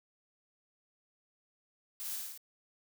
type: noise with echo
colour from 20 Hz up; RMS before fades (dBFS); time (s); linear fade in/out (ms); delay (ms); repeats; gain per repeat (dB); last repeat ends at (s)
blue; -41; 2-2.16; 0; 54; 4; -2; 2.376
effects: none